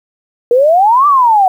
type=exponential two-way sweep; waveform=sine; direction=up then down; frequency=466.2 to 1192 to 733 Hz; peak=-5 dBFS; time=0.51-1.48 s; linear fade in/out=2 ms; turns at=1.07 s; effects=7-bit